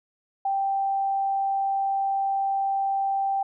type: tone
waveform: sine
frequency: 784 Hz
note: G5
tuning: in tune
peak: -22 dBFS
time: 0.45-3.43 s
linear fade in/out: 5 ms
effects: none